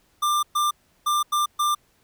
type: tone bursts at uneven times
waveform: square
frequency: 1190 Hz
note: D6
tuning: 22 cents sharp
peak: -20 dBFS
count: 5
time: 0.22-0.43 / 0.55-0.71 / 1.06-1.23 / 1.32-1.46 / 1.59-1.75 s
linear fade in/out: 10 ms
effects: pink hiss -63 dBFS RMS until 2.03 s